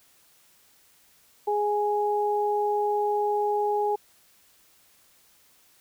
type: tone pair together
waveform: sine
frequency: 415.3 / 830.6 Hz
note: G#4 / G#5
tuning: 0 / 0 cents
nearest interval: octave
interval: 1200 cents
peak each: -25 dBFS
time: 1.47-3.96 s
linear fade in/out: 10 ms
effects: white hiss -60 dBFS RMS until 5.8 s